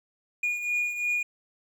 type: beating tone pair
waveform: triangle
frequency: 2439 / 2441.9 Hz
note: D#7 / D#7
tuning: -35 / -33 cents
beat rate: 2.9 Hz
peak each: -25 / -32 dBFS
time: 0.43-1.23 s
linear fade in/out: 5 ms
effects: none

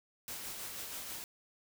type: noise with tremolo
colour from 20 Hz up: white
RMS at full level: -42 dBFS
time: 0.28-1.24 s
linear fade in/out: 0 ms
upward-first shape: sine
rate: 6.2 Hz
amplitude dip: 30%
effects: none

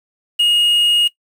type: tone with quantisation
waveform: triangle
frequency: 2868 Hz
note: F7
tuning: 45 cents sharp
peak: -9 dBFS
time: 0.39-1.08 s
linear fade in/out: 10 ms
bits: 6
effects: noise-tail reverb RT60 0.1 s tail -18 dB re dry

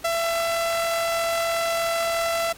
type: tone with ADSR envelope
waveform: sawtooth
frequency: 670 Hz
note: E5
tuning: 28 cents sharp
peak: -16 dBFS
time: 0.04-2.53 s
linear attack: 10 ms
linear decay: 24 ms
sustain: -2 dB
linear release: 11 ms
effects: pink hiss -46 dBFS RMS until 2.57 s + AAC 64 kbps

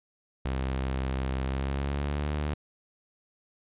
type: tone with pitch glide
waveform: sawtooth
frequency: 65.8 to 74.29 Hz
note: C2 to D2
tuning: +10 to +20 cents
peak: -24 dBFS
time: 0.45-2.54 s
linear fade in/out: 5 ms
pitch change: +210 cents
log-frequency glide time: 1.45-2.32 s
effects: resampled to 8000 Hz

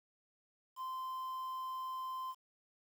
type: tone with quantisation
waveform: triangle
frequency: 1037 Hz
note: C6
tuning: 16 cents flat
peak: -37 dBFS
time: 0.76-2.35 s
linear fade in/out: 50 ms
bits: 10
effects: none

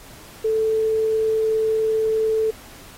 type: tone with vibrato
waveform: sine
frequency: 440 Hz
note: A4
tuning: in tune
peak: -17 dBFS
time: 0.44-2.51 s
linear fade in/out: 10 ms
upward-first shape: sine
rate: 20 Hz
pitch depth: 9 cents each way
effects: pink hiss -44 dBFS RMS until 2.97 s + AAC 48 kbps

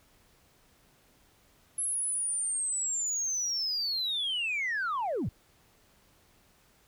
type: linear sweep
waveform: sine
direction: down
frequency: 11000 to 67.5 Hz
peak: -27 dBFS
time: 1.78-5.29 s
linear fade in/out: 5 ms
effects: tanh soft clip ceiling -26 dBFS + pink hiss -64 dBFS RMS until 6.87 s

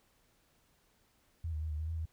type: tone with pitch steps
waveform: sine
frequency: 82.5 / 76.9 / 78.9 / 75.6 / 78.9 / 81.9 / 80.2 Hz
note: E2 / D#2 / D#2 / D#2 / D#2 / E2 / E2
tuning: +2 / -20 / +25 / -49 / +25 / -11 / -47 cents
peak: -34 dBFS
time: 1.44-2.056 s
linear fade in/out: 5 ms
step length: 88 ms
effects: pink hiss -71 dBFS RMS until 2.12 s

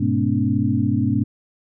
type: tone cluster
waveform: sine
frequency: 102.2 / 123.5 / 215.4 / 249 / 286 Hz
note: G#2 / B2 / A3 / B3 / D4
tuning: -27 / 0 / -37 / +14 / -46 cents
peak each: -23 dBFS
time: 0-1.24 s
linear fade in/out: 10 ms
effects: none

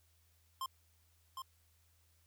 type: tone with echo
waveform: square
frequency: 1054 Hz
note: C6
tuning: 12 cents sharp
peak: -38 dBFS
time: 0.61-0.66 s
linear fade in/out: 2 ms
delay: 760 ms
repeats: 1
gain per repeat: -5 dB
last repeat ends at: 1.42 s
effects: added 82 Hz sine -70 dBFS peak until 2.26 s + white hiss -74 dBFS RMS until 2.26 s

